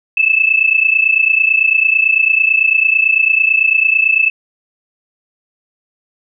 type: tone pair together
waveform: sine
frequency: 2606 / 2635 Hz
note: E7 / E7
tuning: -20 / -1 cents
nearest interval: unison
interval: 19 cents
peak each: -12 dBFS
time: 0.17-4.3 s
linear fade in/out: 5 ms
effects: none